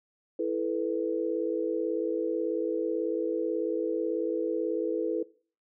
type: chord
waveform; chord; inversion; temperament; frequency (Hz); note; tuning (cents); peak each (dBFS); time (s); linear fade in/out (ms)
sine; E suspended fourth; none; equal with one note detuned; 329.6 / 435.7 / 493.9; E4 / A4 / B4; 0 / -17 / 0; -31; 0.39-5.23; 5
effects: noise-tail reverb RT60 0.4 s tail -20 dB re dry